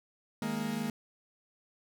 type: chord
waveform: 40% pulse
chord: D# suspended fourth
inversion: none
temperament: equal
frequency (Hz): 155.56 / 207.7 / 233.1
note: D#3 / G#3 / A#3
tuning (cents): 0 / 0 / 0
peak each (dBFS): -40 / -35 / -34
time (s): 0.42-0.9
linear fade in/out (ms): 2
effects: none